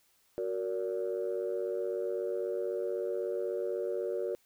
sine chord, Gb augmented, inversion none, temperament equal with one note detuned, 370 / 466.2 / 573.9 Hz, Gb4 / Bb4 / D5, 0 / 0 / -40 cents, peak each -34 / -34 / -36 dBFS, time 0.38-4.35 s, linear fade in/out 0 ms, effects tanh soft clip ceiling -24 dBFS + white hiss -69 dBFS RMS until 4.45 s

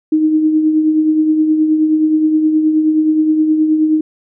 sine tone with tremolo, 311.1 Hz, D#4, in tune, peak -7 dBFS, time 0.12-4.01 s, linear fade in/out 5 ms, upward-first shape triangle, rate 9.5 Hz, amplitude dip 50%, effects none

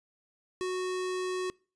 square tone, 368.5 Hz, F#4, 7 cents flat, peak -31 dBFS, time 0.61-1.5 s, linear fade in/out 0 ms, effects noise-tail reverb RT60 0.4 s tail -25 dB re dry + resampled to 22050 Hz

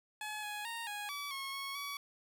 15% pulse tone with pitch steps, 850 / 836 / 926 / 828 / 1146 / 1090 / 1100 / 1134 Hz, G#5 / G#5 / A#5 / G#5 / D6 / C#6 / C#6 / C#6, +40 / +11 / -12 / -5 / -43 / -29 / -14 / +39 cents, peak -33 dBFS, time 0.21-1.97 s, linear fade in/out 2 ms, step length 220 ms, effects none

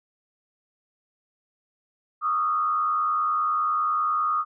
sine tone with frequency modulation, 1235 Hz, D#6, 13 cents flat, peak -21 dBFS, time 2.21-4.45 s, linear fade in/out 50 ms, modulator 89.8 Hz, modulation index 0.7, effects none

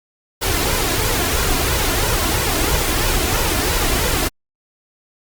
pink noise with flanger, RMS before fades -18 dBFS, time 0.41-4.29 s, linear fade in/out 20 ms, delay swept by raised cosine 2 to 2.95 ms, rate 3 Hz, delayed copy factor +0.55, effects Opus 48 kbps

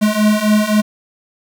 square beating tone pair, 210 / 213.8 Hz, G#3 / A3, +19 / -49 cents, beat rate 3.8 Hz, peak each -16 / -14 dBFS, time 0.01-0.82 s, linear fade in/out 20 ms, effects 8-bit

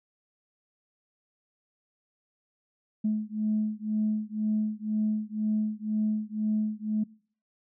sine beating tone pair, 213.5 / 215.5 Hz, G#3 / A3, +48 / -36 cents, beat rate 2 Hz, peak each -28 dBFS, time 3.04-7.04 s, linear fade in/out 10 ms, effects noise-tail reverb RT60 0.5 s tail -24 dB re dry + tanh soft clip ceiling -18 dBFS

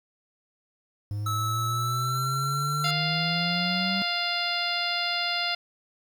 triangle exponential sweep, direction up, 102.1 to 195 Hz, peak -26 dBFS, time 1.11-4.02 s, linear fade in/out 0 ms
square tone with pitch glide, 1303 to 1355.2 Hz, E6 to E6, -20 to +48 cents, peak -28 dBFS, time 1.26-2.91 s, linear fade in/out 5 ms, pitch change +68 cents, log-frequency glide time 1.68-2.26 s
harmonic tone, 698.5 Hz, F5, in tune, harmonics 1 / 2 / 3 / 4 / 5 / 6 / 7, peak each -33 / -33 / -33 / -33 / -33 / -33 / -33 dBFS, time 2.84-5.55 s, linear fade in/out 5 ms
effects 9-bit

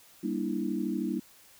sine chord, E half-diminished seventh, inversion first, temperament just, 197.78 / 237.3 / 296.7 / 329.6 Hz, G3 / Bb3 / D4 / E4, +16 / +31 / +18 / 0 cents, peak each -34 dBFS, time 0.23-1.2 s, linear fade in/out 10 ms, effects white hiss -57 dBFS RMS until 1.59 s

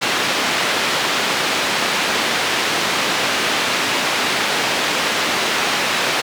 white band-pass noise, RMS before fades -19 dBFS, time 0.01-6.22 s, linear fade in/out 20 ms, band 190 to 3300 Hz, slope 12 dB/octave, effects none

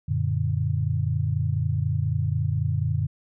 sine chord, Gb augmented, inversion none, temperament equal, 92.5 / 116.54 / 146.83 Hz, Gb2 / Bb2 / D3, 0 / 0 / 0 cents, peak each -26 dBFS, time 0.08-3.07 s, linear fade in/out 10 ms, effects none

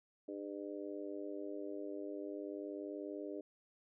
harmonic tone, 100.4 Hz, G2, 42 cents sharp, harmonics 3 / 4 / 5 / 6, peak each -45 / -46 / -50 / -49 dBFS, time 0.28-3.41 s, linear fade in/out 5 ms, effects none

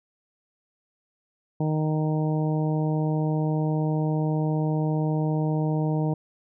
harmonic tone, 154.9 Hz, D#3, 7 cents flat, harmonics 1 / 2 / 3 / 4 / 5 / 6, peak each -23 / -29 / -33 / -35 / -37 / -39 dBFS, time 1.6-6.14 s, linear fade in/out 5 ms, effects none

